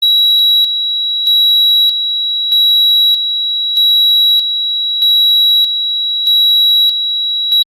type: tone with tremolo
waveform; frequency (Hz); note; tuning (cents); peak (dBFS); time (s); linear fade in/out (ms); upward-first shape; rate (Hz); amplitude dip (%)
sine; 3885; B7; -29; -4; 0.02-7.63; 10; square; 0.8; 60
effects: tanh soft clip ceiling -5 dBFS + Opus 24 kbps